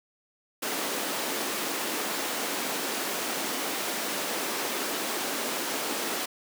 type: high-pass noise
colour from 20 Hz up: pink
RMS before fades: -31 dBFS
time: 0.62-6.26 s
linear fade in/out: 10 ms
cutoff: 250 Hz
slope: 24 dB/octave
effects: none